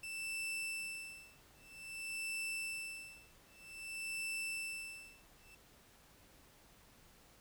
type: tone with tremolo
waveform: 40% pulse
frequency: 2659 Hz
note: E7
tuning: 14 cents sharp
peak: -37 dBFS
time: 0.03-5.55 s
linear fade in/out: 5 ms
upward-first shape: sine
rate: 0.52 Hz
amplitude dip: 100%
effects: pink hiss -64 dBFS RMS until 7.4 s